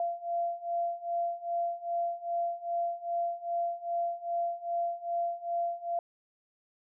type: beating tone pair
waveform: sine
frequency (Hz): 686 / 688.5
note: F5 / F5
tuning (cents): -31 / -25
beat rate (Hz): 2.5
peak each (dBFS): -34 / -32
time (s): 0-5.99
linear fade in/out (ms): 2
effects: none